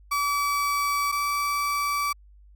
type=tone pair in turn; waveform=35% pulse; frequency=1148 / 1154.5 Hz; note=D6 / D6; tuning=-40 / -30 cents; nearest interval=unison; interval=10 cents; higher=second; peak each=-21 / -22 dBFS; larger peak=first; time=0.11-1.12 / 1.12-2.13 s; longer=neither; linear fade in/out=10 ms; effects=added 50 Hz sine -49 dBFS peak until 2.55 s